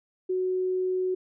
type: tone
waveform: sine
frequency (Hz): 370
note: F#4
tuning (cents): 0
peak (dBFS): -24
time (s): 0.29-1.15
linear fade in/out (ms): 10
effects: none